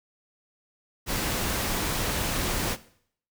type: noise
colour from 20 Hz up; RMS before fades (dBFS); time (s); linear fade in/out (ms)
pink; -28; 1.06-2.77; 50
effects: noise-tail reverb RT60 0.6 s tail -17 dB re dry